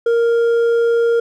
sine tone with hard clipping, 466.2 Hz, A#4, in tune, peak -13 dBFS, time 0.06-1.2 s, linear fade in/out 5 ms, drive 4 dB, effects none

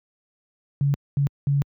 sine tone bursts at uneven times, 141.1 Hz, C#3, 31 cents sharp, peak -17 dBFS, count 3, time 0.81-0.94 / 1.17-1.27 / 1.47-1.62 s, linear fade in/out 0 ms, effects high-pass 80 Hz 12 dB/octave

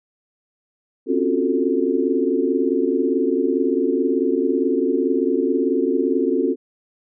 sine tone cluster, 261.1 / 279.1 / 348.4 / 373.1 / 443.6 Hz, C4 / C#4 / F4 / F#4 / A4, -3 / +12 / -4 / +14 / +14 cents, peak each -23 dBFS, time 1.06-6.56 s, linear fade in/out 50 ms, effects none

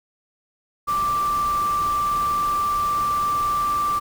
sine tone in noise, 1174.7 Hz, D6, in tune, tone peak -19 dBFS, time 0.87-4 s, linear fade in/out 20 ms, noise pink, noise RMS -35 dBFS, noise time 0.87-4 s, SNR +13 dB, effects none

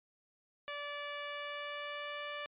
10% pulse tone with pitch glide, 580 to 585.4 Hz, D5 to D5, -22 to -6 cents, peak -31 dBFS, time 0.68-2.46 s, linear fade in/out 0 ms, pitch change +16 cents, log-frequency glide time 1.25-2.33 s, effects resampled to 8000 Hz

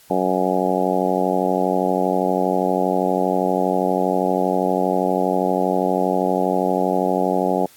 harmonic tone, 92.5 Hz, F#2, in tune, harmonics 2 / 3 / 4 / 5 / 6 / 7 / 8 / 9, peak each -25 / -25 / -25 / -25 / -25 / -25 / -25 / -25 dBFS, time 0.1-7.66 s, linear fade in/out 5 ms, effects white hiss -50 dBFS RMS until 7.76 s + AAC 64 kbps

